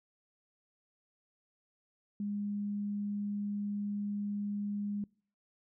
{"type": "tone", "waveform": "sine", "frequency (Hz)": 204.6, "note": "G#3", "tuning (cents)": -26, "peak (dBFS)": -33, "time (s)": [2.2, 5.04], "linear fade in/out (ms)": 2, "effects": ["noise-tail reverb RT60 0.5 s tail -26 dB re dry"]}